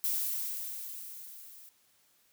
violet noise with level ramp, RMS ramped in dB -30 to -53 dBFS, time 0.04-1.69 s, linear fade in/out 0 ms, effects white hiss -68 dBFS RMS until 2.32 s + high-pass 60 Hz 12 dB/octave

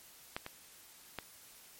clicks, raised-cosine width 0.3 ms, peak -20 / -25 / -22 dBFS, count 3, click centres 0.365 / 0.464 / 1.187 s, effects white hiss -57 dBFS RMS until 1.79 s + MP3 64 kbps

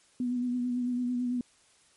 sine tone with vibrato, 246.4 Hz, B3, 4 cents flat, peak -27 dBFS, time 0.2-1.41 s, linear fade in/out 2 ms, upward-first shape sine, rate 9 Hz, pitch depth 29 cents each way, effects white hiss -63 dBFS RMS until 1.96 s + MP3 48 kbps

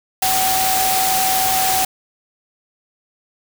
sine tone in noise, 758 Hz, F#5, 42 cents sharp, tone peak -18 dBFS, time 0.22-1.85 s, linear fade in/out 5 ms, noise white, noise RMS -19 dBFS, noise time 0.22-1.85 s, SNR -2 dB, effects none

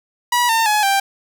sawtooth tone with pitch steps, 970 / 905 / 844.4 / 787.9 Hz, B5 / A5 / G#5 / G5, -31 / +48 / +29 / +9 cents, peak -10 dBFS, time 0.32-1 s, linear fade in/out 5 ms, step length 170 ms, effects none

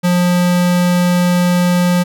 square tone, 177.5 Hz, F3, 28 cents sharp, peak -11 dBFS, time 0.03-2.04 s, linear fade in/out 20 ms, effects none

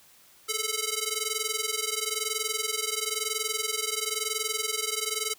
5% pulse ring-modulated tone, 867 Hz, A5, 26 cents flat, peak -13 dBFS, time 0.48-5.34 s, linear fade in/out 5 ms, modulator 1290 Hz, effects white hiss -57 dBFS RMS until 5.38 s

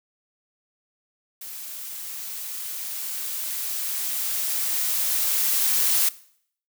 blue noise with level ramp, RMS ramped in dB -37 to -20 dBFS, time 1.41-6.09 s, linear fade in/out 5 ms, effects noise-tail reverb RT60 0.6 s tail -19 dB re dry

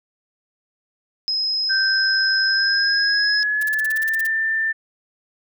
sine tone, 5110 Hz, D#8, 45 cents sharp, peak -19 dBFS, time 1.28-3.43 s, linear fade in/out 0 ms
sine tone with pitch glide, 1562 to 1783.9 Hz, G6 to A6, -7 to +23 cents, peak -18 dBFS, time 1.69-4.73 s, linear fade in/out 20 ms, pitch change +230 cents, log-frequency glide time 2.45-4.16 s
blue noise bursts, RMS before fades -31 dBFS, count 12, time 3.61-4.269 s, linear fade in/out 5 ms, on 21 ms, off 37 ms
effects none

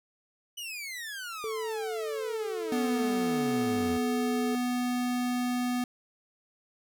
sawtooth exponential sweep, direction down, 3000 to 81 Hz, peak -33 dBFS, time 0.57-3.98 s, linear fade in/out 10 ms
triangle tone with pitch glide, 440 to 431.2 Hz, A4 to A4, 0 to -35 cents, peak -30 dBFS, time 1.44-4.55 s, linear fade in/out 0 ms, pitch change -35 cents, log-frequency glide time 3.25-3.42 s
square tone, 246.9 Hz, B3, in tune, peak -28 dBFS, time 2.72-5.84 s, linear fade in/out 2 ms
effects none

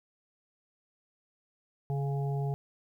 harmonic tone with a mistuned harmonic, 139.8 Hz, C#3, 15 cents sharp, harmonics 1 / 3 / 5 / 6, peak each -29 / -39 / -43 / -45 dBFS, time 1.9-2.54 s, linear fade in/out 0 ms, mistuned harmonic 6, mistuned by -20 cents, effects 11-bit

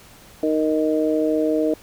harmonic tone, 155.56 Hz, D#3, in tune, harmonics 2 / 3 / 4, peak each -20 / -22 / -23 dBFS, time 0.43-1.74 s, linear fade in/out 2 ms, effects pink hiss -47 dBFS RMS until 1.82 s

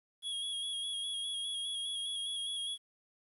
square tone with vibrato, 3314 Hz, G#7, 4 cents flat, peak -36 dBFS, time 0.22-2.78 s, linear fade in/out 50 ms, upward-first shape square, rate 4.9 Hz, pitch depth 25 cents each way, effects resampled to 32000 Hz + 11-bit

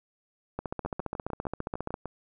two click trains, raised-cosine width 1 ms, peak -21 / -18 dBFS, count 9 / 21, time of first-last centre 0.85-2.057 / 0.59-1.941 s, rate 6.63 / 14.8 Hz, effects none

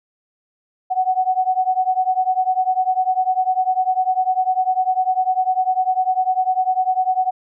sine beating tone pair, 741 / 751 Hz, F#5 / F#5, +2 / +26 cents, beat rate 10 Hz, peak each -18 / -19 dBFS, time 0.9-7.31 s, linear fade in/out 20 ms, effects none

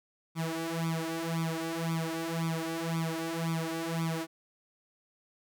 sawtooth tone with flanger, 164.1 Hz, E3, 8 cents flat, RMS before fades -33 dBFS, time 0.35-4.27 s, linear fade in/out 50 ms, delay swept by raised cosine 0.85 to 3.55 ms, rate 1.9 Hz, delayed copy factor +1, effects none

